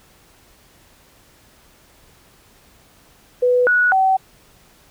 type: tone with pitch steps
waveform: sine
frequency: 495.2 / 1466 / 763 Hz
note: B4 / F#6 / G5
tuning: +5 / -16 / -47 cents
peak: -12 dBFS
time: 3.42-4.17 s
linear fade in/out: 10 ms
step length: 250 ms
effects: pink hiss -52 dBFS RMS until 4.9 s